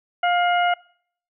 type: harmonic tone with a mistuned harmonic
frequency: 705 Hz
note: F5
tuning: 16 cents sharp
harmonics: 1 / 2 / 3 / 4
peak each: -18 / -24 / -28 / -30 dBFS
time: 0.23-0.74 s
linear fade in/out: 5 ms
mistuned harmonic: 4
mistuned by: +48 cents
effects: noise-tail reverb RT60 0.6 s tail -24 dB re dry